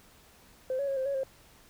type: tone with pitch steps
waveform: sine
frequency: 518 / 560 / 546 / 524 / 557 / 533 Hz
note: C5 / C#5 / C#5 / C5 / C#5 / C5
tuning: -17 / +18 / -26 / +2 / +8 / +32 cents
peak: -27 dBFS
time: 0.7-1.234 s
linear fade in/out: 2 ms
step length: 89 ms
effects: tanh soft clip ceiling -24 dBFS + pink hiss -58 dBFS RMS until 1.69 s